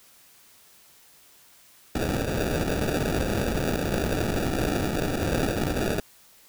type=noise with sample-and-hold; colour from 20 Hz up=white; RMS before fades=-26 dBFS; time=1.95-6 s; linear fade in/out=2 ms; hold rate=1050 Hz; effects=white hiss -55 dBFS RMS until 6.48 s